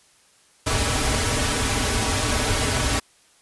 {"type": "noise with comb filter", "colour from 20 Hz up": "pink", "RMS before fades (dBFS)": -22, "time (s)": [0.66, 3], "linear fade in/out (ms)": 10, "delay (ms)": 5.7, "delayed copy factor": -0.8, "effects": ["white hiss -57 dBFS RMS until 3.41 s", "resampled to 24000 Hz"]}